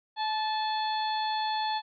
harmonic tone with a mistuned harmonic, 865 Hz, A5, 30 cents flat, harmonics 1 / 2 / 3 / 4 / 5, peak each -28 / -39 / -45 / -38 / -38 dBFS, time 0.16-1.82 s, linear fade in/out 50 ms, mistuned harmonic 2, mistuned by +22 cents, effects none

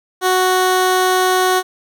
15% pulse tone, 370 Hz, F#4, in tune, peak -6 dBFS, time 0.21-1.63 s, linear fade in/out 50 ms, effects none

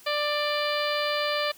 harmonic tone, 591 Hz, D5, 11 cents sharp, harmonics 1 / 2 / 3 / 4 / 5 / 6 / 7 / 8, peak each -28 / -31 / -33 / -34 / -35 / -36 / -36 / -37 dBFS, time 0.06-1.52 s, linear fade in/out 10 ms, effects white hiss -52 dBFS RMS until 1.57 s

